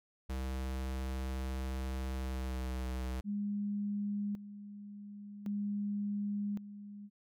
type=tone with pitch glide; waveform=square; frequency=65.3 to 63.88 Hz; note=C2 to C2; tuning=-3 to -41 cents; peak=-36 dBFS; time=0.29-3.21 s; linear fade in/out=10 ms; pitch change=-38 cents; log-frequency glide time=2.14-2.83 s
type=tone with tremolo; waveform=sine; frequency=204.4 Hz; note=G#3; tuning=27 cents flat; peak=-33 dBFS; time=3.24-7.1 s; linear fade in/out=50 ms; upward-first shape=square; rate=0.45 Hz; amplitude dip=75%
effects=none